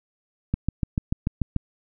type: click train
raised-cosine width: 5 ms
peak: -10 dBFS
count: 8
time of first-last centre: 0.54-1.563 s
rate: 6.84 Hz
effects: none